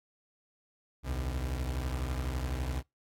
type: beating tone pair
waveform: 35% pulse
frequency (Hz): 63.7 / 75.7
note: C2 / D#2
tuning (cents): -46 / -47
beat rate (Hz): 12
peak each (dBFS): -31 / -37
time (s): 1.03-2.83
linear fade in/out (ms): 50
effects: noise-tail reverb RT60 0.2 s tail -25 dB re dry + AAC 48 kbps